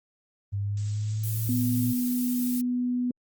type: linear sweep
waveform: sine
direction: up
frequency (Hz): 99.5 to 117.1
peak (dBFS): -26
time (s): 0.52-1.93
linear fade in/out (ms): 20
type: noise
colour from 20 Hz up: violet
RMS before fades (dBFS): -35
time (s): 0.77-2.61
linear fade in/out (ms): 2
type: tone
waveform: sine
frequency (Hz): 246.9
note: B3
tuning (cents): 0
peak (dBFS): -24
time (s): 1.49-3.11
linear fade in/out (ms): 2
effects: Opus 24 kbps